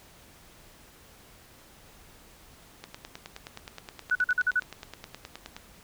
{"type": "click train", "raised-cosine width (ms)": 0.2, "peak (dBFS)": -22, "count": 27, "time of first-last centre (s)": [2.84, 5.565], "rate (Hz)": 9.54}
{"type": "tone bursts", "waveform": "sine", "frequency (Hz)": 1480, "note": "F#6", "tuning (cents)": 0, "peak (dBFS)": -21, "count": 6, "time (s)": [4.11, 4.598], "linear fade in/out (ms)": 5, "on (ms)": 43, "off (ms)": 46}
{"effects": ["pink hiss -54 dBFS RMS until 5.83 s"]}